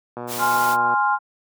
click train, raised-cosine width 1 ms, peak -17 dBFS, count 94, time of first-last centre 0.17-0.939 s, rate 121 Hz
white noise, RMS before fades -30 dBFS, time 0.27-0.77 s, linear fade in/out 50 ms
sine chord, F minor, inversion first, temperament equal, 830.6 / 1046.5 / 1396.9 Hz, Ab5 / C6 / F6, 0 / 0 / 0 cents, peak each -20 / -21 / -22 dBFS, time 0.38-1.19 s, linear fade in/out 50 ms
effects high-pass 150 Hz 12 dB/octave

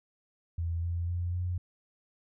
sine tone with pitch steps, 84 / 85.77 / 87.57 / 89.41 Hz, E2 / F2 / F2 / F2, +33 / -31 / +5 / +41 cents, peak -29 dBFS, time 0.58-1.58 s, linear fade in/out 5 ms, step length 250 ms, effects none

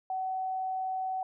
sine tone, 754 Hz, F#5, 32 cents sharp, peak -30 dBFS, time 0.1-1.23 s, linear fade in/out 2 ms, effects none

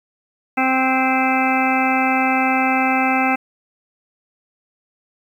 harmonic tone with a mistuned harmonic, 261.6 Hz, C4, in tune, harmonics 1 / 2 / 3 / 4 / 5 / 6 / 8 / 9 / 10, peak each -20 / -29 / -19 / -30 / -25 / -27 / -24 / -28 / -24 dBFS, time 0.57-3.36 s, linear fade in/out 10 ms, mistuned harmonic 8, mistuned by -19 cents, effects 8-bit

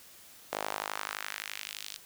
sawtooth tone with high-pass filter sweep, 51.7 Hz, G#1, 7 cents flat, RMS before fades -39 dBFS, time 0.52-1.97 s, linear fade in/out 10 ms, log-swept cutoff 600 to 4000 Hz, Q 1.5, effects white hiss -54 dBFS RMS until 2.05 s

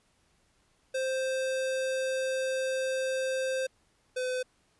square tone pair in turn, 524 / 507.9 Hz, C5 / B4, +2 / +48 cents, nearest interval minor second, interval 54 cents, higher first, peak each -29 / -30 dBFS, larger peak first, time 0.94-3.67 / 4.16-4.43 s, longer first, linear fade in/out 10 ms, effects pink hiss -69 dBFS RMS until 4.79 s + resampled to 24000 Hz

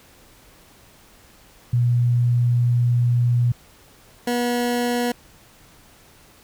sine / 20% pulse tone pair in turn, 121 / 242 Hz, B2 / B3, -35 / -35 cents, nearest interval octave, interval 1200 cents, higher second, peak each -15 dBFS, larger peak neither, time 1.73-3.52 / 4.27-5.12 s, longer first, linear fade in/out 5 ms, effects pink hiss -51 dBFS RMS until 6.43 s

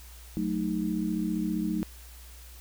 sine chord, D# diminished, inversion first, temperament equal, 185 / 220 / 311.1 Hz, F#3 / A3 / D#4, 0 / 0 / 0 cents, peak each -31 dBFS, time 0.37-1.83 s, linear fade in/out 0 ms, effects added 60 Hz sine -46 dBFS peak until 2.6 s + white hiss -52 dBFS RMS until 2.6 s

